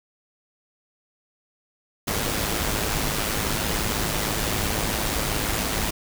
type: noise with amplitude modulation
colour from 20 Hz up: pink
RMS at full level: -23 dBFS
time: 2.07-5.91 s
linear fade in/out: 10 ms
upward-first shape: sine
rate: 106 Hz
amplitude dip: 50%
effects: none